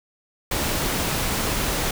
pink noise, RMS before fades -24 dBFS, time 0.51-1.91 s, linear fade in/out 5 ms, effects none

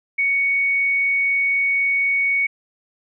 sine tone, 2229 Hz, C#7, 9 cents sharp, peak -16 dBFS, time 0.18-2.47 s, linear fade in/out 10 ms, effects none

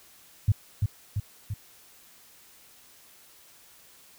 sine tone with echo, 102.6 Hz, G#2, 21 cents flat, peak -16 dBFS, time 0.48-0.52 s, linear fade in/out 5 ms, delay 340 ms, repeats 3, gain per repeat -4 dB, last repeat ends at 1.54 s, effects white hiss -55 dBFS RMS until 4.18 s

